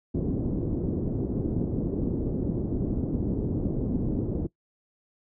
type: low-pass noise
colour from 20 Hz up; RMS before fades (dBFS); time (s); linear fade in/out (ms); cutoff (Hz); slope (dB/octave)
white; -28; 0.14-4.47; 10; 350; 24
effects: noise-tail reverb RT60 0.1 s tail -19 dB re dry